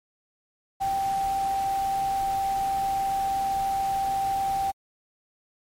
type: tone in noise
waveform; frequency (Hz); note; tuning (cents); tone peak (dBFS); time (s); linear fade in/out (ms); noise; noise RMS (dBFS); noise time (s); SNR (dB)
sine; 782; G5; -4; -23; 0.8-4.72; 20; pink; -40; 0.8-4.72; +14
effects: MP3 64 kbps